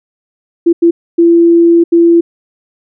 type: tone bursts at uneven times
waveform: sine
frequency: 338.4 Hz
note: E4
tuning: 45 cents sharp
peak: -3 dBFS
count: 4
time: 0.66-0.73 / 0.82-0.91 / 1.18-1.84 / 1.92-2.21 s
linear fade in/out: 10 ms
effects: none